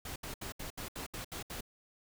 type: noise bursts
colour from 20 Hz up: pink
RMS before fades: -42 dBFS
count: 9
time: 0.05-1.608 s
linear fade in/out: 5 ms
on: 110 ms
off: 71 ms
effects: none